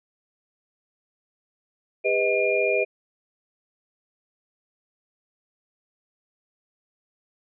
sine tone cluster, 404.4 / 498.1 / 631 / 2414 Hz, G#4 / B4 / D#5 / D7, -46 / +15 / +24 / +47 cents, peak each -25 dBFS, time 2.04-2.85 s, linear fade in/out 20 ms, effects none

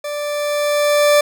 40% pulse tone with level ramp, 587.3 Hz, D5, in tune, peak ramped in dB -22 to -8 dBFS, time 0.04-1.21 s, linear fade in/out 5 ms, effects none

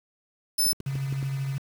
15% pulse tone, 5274 Hz, E8, in tune, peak -15 dBFS, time 0.58-0.73 s, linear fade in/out 10 ms
clicks, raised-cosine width 3 ms, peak -24 dBFS, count 6, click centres 0.665 / 0.727 / 0.803 / 0.955 / 1.126 / 1.228 s
sine tone with tremolo, 136.3 Hz, C#3, 29 cents flat, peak -25 dBFS, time 0.86-1.58 s, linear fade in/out 5 ms, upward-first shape sine, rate 13 Hz, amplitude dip 30%
effects high-pass 60 Hz 12 dB/octave + 7-bit

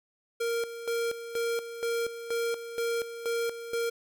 square tone with tremolo, 465.6 Hz, A#4, 2 cents flat, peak -28 dBFS, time 0.4-3.9 s, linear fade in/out 10 ms, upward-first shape square, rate 2.1 Hz, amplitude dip 70%, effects none

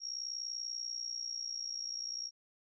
sine tone with amplitude modulation, 5588 Hz, F8, in tune, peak -34 dBFS, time 0-2.31 s, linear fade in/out 50 ms, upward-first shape sine, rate 60.4 Hz, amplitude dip 80%, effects none

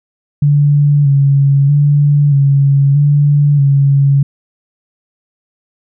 sine tone with vibrato, 142.2 Hz, C#3, 45 cents sharp, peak -6 dBFS, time 0.42-4.23 s, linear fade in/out 5 ms, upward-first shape square, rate 0.79 Hz, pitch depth 35 cents each way, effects none

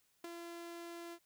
sawtooth tone with ADSR envelope, 340.8 Hz, F4, 42 cents flat, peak -37 dBFS, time 0.24-1.19 s, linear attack 4 ms, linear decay 14 ms, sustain -5 dB, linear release 62 ms, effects white hiss -75 dBFS RMS until 1.25 s

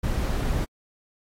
brown noise, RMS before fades -25 dBFS, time 0.03-0.65 s, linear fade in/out 10 ms, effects AAC 48 kbps

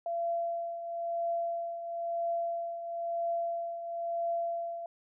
sine tone with tremolo, 680 Hz, F5, 46 cents flat, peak -28 dBFS, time 0.06-4.86 s, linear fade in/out 2 ms, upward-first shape triangle, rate 1 Hz, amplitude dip 65%, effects none

